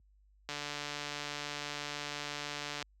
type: click train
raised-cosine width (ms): 0.2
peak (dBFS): -21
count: 342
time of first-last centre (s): 0.49-2.826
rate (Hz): 146
effects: added 50 Hz sine -50 dBFS peak until 3 s + high-pass 100 Hz 12 dB/octave